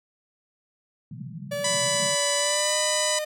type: band-pass noise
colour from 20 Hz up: pink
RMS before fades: -38 dBFS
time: 1.11-2.15 s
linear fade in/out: 5 ms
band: 120 to 220 Hz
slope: 96 dB/octave
type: tone with pitch glide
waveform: 45% pulse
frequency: 576 to 609.2 Hz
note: D5 to D#5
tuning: -34 to -37 cents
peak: -27 dBFS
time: 1.51-3.25 s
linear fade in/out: 10 ms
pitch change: +97 cents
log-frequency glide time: 2.36-2.76 s
type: harmonic tone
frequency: 993 Hz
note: B5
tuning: 9 cents sharp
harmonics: 1 / 2 / 3 / 4 / 5 / 6 / 7 / 8 / 9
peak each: -32 / -32 / -32 / -32 / -32 / -32 / -32 / -32 / -32 dBFS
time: 1.64-3.19 s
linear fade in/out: 5 ms
effects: none